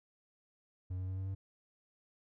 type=tone with pitch steps; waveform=triangle; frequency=91.8 / 92.92 / 94.05 / 95.2 / 96.36 Hz; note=F#2 / F#2 / F#2 / F#2 / G2; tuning=-13 / +8 / +29 / +50 / -29 cents; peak=-34 dBFS; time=0.9-1.35 s; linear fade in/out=10 ms; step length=90 ms; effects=none